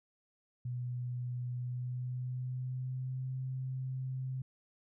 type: tone with pitch glide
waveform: sine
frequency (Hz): 123.47 to 130.28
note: B2 to C3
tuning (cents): 0 to -7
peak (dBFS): -35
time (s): 0.65-4.42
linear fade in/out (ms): 5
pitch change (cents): +93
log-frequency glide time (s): 1.55-3.37
effects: none